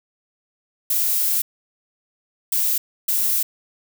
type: noise bursts at uneven times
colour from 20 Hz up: violet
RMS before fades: -20 dBFS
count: 3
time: 0.9-1.42 / 2.52-2.78 / 3.08-3.43 s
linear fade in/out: 5 ms
effects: none